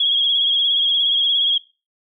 sine tone with vibrato, 3300 Hz, G#7, 12 cents flat, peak -14 dBFS, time 0-1.58 s, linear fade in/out 5 ms, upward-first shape sine, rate 17 Hz, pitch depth 43 cents each way, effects noise-tail reverb RT60 0.3 s tail -21 dB re dry

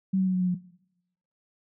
sine tone with pitch steps, 190.1 / 187.92 / 185.76 / 183.62 / 181.52 / 179.43 Hz, F#3 / F#3 / F#3 / F#3 / F#3 / F3, +47 / +27 / +7 / -13 / -33 / +47 cents, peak -21 dBFS, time 0.13-0.55 s, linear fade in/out 10 ms, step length 70 ms, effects noise-tail reverb RT60 0.8 s tail -19 dB re dry

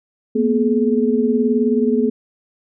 sine tone cluster, 229.4 / 248.3 / 425 Hz, A#3 / B3 / G#4, -28 / +9 / +40 cents, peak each -18 dBFS, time 0.35-2.1 s, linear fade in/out 10 ms, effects none

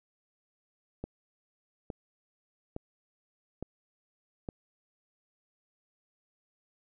click train, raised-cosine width 2 ms, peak -23 dBFS, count 5, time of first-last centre 1.04-4.488 s, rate 1.16 Hz, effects none

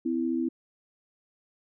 sine tone pair together, 255.3 / 329.6 Hz, C4 / E4, -42 / 0 cents, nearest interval major third, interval 442 cents, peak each -28 dBFS, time 0.05-0.49 s, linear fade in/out 10 ms, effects none

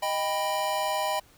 square chord, Eb augmented, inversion none, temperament equal with one note detuned, 622.3 / 789.9 / 987.8 Hz, Eb5 / G5 / B5, 0 / +13 / 0 cents, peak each -31 dBFS, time 0.02-1.2 s, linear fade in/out 10 ms, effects pink hiss -58 dBFS RMS until 1.37 s

